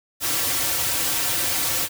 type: noise with comb filter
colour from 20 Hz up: white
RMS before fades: -23 dBFS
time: 0.2-1.89 s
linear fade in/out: 50 ms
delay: 4.8 ms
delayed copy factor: -1
effects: none